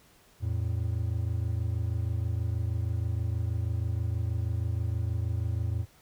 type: tone pair together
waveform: triangle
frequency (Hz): 84.92 / 111.2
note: F2 / A2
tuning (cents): -48 / +19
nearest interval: perfect fourth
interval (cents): 467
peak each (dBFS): -28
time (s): 0.4-5.86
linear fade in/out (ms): 50
effects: pink hiss -60 dBFS RMS until 6.01 s